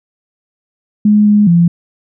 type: tone with pitch steps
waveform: sine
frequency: 209.6 / 208 / 171 Hz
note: G#3 / G#3 / F3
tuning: +16 / +3 / -36 cents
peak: -5 dBFS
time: 1.05-1.68 s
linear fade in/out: 5 ms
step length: 210 ms
effects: none